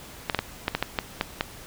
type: clicks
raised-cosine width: 0.3 ms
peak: -7 dBFS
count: 9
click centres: 0.298 / 0.347 / 0.39 / 0.681 / 0.75 / 0.826 / 0.988 / 1.211 / 1.409 s
effects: pink hiss -44 dBFS RMS until 1.66 s